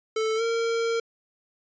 square tone with pitch glide, 440 to 459.7 Hz, A4 to A#4, 0 to -24 cents, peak -24 dBFS, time 0.16-1 s, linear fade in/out 5 ms, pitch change +76 cents, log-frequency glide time 0.36-0.42 s, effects resampled to 16000 Hz

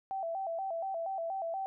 sine tone with vibrato, 717 Hz, F5, 45 cents sharp, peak -33 dBFS, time 0.11-1.66 s, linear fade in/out 0 ms, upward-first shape square, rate 4.2 Hz, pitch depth 130 cents each way, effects none

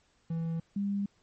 triangle / sine tone pair in turn, 164.7 / 200.5 Hz, E3 / G3, -1 / +39 cents, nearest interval minor third, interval 340 cents, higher second, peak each -28 dBFS, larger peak neither, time 0.3-0.6 / 0.76-1.06 s, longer neither, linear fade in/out 5 ms, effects pink hiss -69 dBFS RMS until 1.22 s + MP3 32 kbps

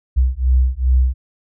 sine beating tone pair, 62.5 / 65 Hz, B1 / C2, +21 / -11 cents, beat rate 2.5 Hz, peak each -15 dBFS, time 0.16-1.14 s, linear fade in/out 20 ms, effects none

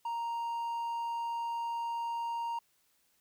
triangle tone, 932.3 Hz, A#5, in tune, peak -31 dBFS, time 0.05-2.59 s, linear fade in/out 5 ms, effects white hiss -72 dBFS RMS until 3.2 s

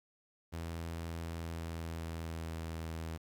sawtooth tone with pitch glide, 83.1 to 81.39 Hz, E2 to E2, +15 to -21 cents, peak -35 dBFS, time 0.52-3.18 s, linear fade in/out 20 ms, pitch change -36 cents, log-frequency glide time 1.3-2.76 s, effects 11-bit

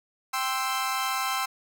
sawtooth chord, C major, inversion second, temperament equal, 784 / 1046.5 / 1318.5 Hz, G5 / C6 / E6, 0 / 0 / 0 cents, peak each -28 / -26 / -27 dBFS, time 0.33-1.46 s, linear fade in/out 10 ms, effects none

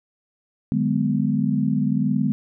sine chord, G# half-diminished seventh, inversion second, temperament just, 149.51 / 186.89 / 207.7 / 249.2 Hz, D3 / F#3 / G#3 / B3, +31 / +18 / 0 / +16 cents, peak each -24 / -28 / -22 / -23 dBFS, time 0.72-2.32 s, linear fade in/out 0 ms, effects none

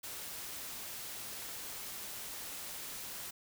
white noise, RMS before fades -44 dBFS, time 0.03-3.31 s, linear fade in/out 10 ms, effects none

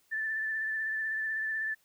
sine tone with vibrato, 1760 Hz, A6, in tune, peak -30 dBFS, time 0.11-1.75 s, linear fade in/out 20 ms, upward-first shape sine, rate 16 Hz, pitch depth 23 cents each way, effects white hiss -69 dBFS RMS until 1.84 s

